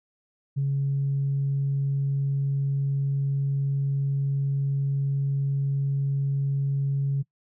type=tone; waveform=sine; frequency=138.59 Hz; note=C#3; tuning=in tune; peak=-21 dBFS; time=0.56-7.23 s; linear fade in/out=20 ms; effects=noise-tail reverb RT60 0.1 s tail -22 dB re dry + tanh soft clip ceiling -18 dBFS